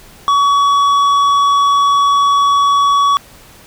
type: tone with tanh clipping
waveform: sine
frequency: 1130 Hz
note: C#6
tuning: 33 cents sharp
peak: -10 dBFS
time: 0.28-3.17 s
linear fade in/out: 0 ms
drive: 9 dB
effects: pink hiss -41 dBFS RMS until 3.66 s